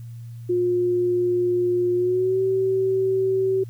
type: tone with pitch glide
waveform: sine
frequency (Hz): 356.3 to 381.9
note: F4 to G4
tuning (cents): +35 to -45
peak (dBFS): -18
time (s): 0.49-3.64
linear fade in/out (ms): 10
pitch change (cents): +120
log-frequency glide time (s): 1.96-2.41
effects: added 117 Hz sine -34 dBFS peak until 3.69 s + white hiss -60 dBFS RMS until 3.69 s